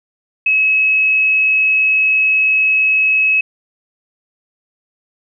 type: tone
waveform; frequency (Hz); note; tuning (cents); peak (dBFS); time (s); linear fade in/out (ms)
sine; 2571; E7; -44; -10; 0.46-3.41; 5
effects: none